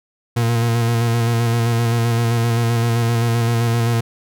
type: tone with vibrato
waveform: 40% pulse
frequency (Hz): 116.7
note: A#2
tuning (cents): +2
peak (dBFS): -14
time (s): 0.36-4.01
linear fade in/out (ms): 10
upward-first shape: square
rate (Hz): 7.7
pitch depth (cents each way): 24
effects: none